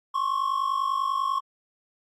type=tone pair together; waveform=triangle; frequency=1064.9 / 1115 Hz; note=C6 / C#6; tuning=+30 / +10 cents; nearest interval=minor second; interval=80 cents; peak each=-24 / -25 dBFS; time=0.14-1.39 s; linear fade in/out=10 ms; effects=AAC 48 kbps